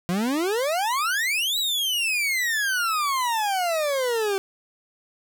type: exponential two-way sweep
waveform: 40% pulse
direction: up then down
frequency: 169.6 to 3976 to 381.8 Hz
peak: -21 dBFS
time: 0.09-4.38 s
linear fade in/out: 0 ms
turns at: 1.58 s
effects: none

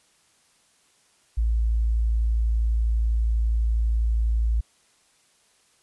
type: tone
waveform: sine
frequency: 56.1 Hz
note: A1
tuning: 34 cents sharp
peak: -19 dBFS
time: 1.37-4.61 s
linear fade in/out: 10 ms
effects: white hiss -62 dBFS RMS until 5.82 s + resampled to 24000 Hz

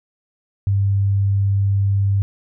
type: tone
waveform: sine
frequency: 99.1 Hz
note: G2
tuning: 19 cents sharp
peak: -14 dBFS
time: 0.67-2.22 s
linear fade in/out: 0 ms
effects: none

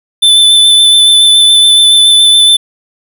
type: tone with vibrato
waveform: square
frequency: 3520 Hz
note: A7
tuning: in tune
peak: -3 dBFS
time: 0.22-2.57 s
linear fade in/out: 10 ms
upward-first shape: sine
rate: 7.1 Hz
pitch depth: 16 cents each way
effects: none

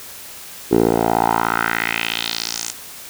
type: tone with band-pass filter sweep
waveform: 10% pulse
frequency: 56.8 Hz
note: A#1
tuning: 44 cents flat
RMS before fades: -19 dBFS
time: 0.71-2.72 s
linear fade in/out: 10 ms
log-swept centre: 380 to 7400 Hz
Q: 2.9
effects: white hiss -36 dBFS RMS until 3.09 s

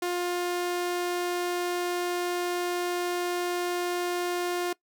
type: tone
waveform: sawtooth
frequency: 353.7 Hz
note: F4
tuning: 22 cents sharp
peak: -23 dBFS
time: 0.02-4.73 s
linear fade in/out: 5 ms
effects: noise-tail reverb RT60 0.1 s tail -21 dB re dry

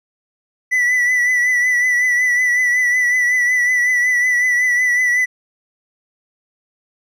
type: tone with vibrato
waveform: triangle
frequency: 1975.5 Hz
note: B6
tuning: in tune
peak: -11 dBFS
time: 0.71-5.26 s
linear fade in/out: 20 ms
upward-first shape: triangle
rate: 5.4 Hz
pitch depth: 43 cents each way
effects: none

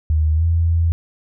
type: tone with pitch glide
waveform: sine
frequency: 77.78 to 83.36 Hz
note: D#2 to E2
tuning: 0 to +20 cents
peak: -13 dBFS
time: 0.1-0.92 s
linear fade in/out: 0 ms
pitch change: +120 cents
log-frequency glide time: 0.35-0.44 s
effects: none

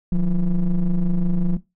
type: ring-modulated tone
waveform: triangle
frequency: 82.41 Hz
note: E2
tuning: in tune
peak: -10 dBFS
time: 0.12-1.57 s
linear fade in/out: 5 ms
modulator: 95.1 Hz
effects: noise-tail reverb RT60 0.2 s tail -17 dB re dry

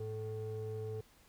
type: ring-modulated tone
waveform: triangle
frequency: 164.81 Hz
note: E3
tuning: in tune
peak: -33 dBFS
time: 0-1.01 s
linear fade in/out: 5 ms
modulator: 272 Hz
effects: pink hiss -65 dBFS RMS until 1.28 s

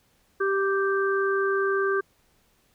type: harmonic tone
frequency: 391.6 Hz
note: G4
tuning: 2 cents flat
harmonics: 1 / 3 / 4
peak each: -23 / -29 / -28 dBFS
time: 0.4-2.01 s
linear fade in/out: 10 ms
effects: pink hiss -65 dBFS RMS until 2.74 s

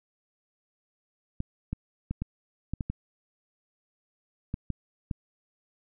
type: clicks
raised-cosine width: 5 ms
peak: -18 dBFS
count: 10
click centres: 1.404 / 1.73 / 2.11 / 2.22 / 2.736 / 2.808 / 2.9 / 4.541 / 4.703 / 5.112 s
effects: none

